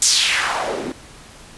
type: noise with band-pass filter sweep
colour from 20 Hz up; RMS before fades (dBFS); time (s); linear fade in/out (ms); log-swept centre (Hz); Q
white; -19; 0.02-0.92; 2; 7300 to 230; 2.4
effects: pink hiss -42 dBFS RMS until 1.57 s + resampled to 24000 Hz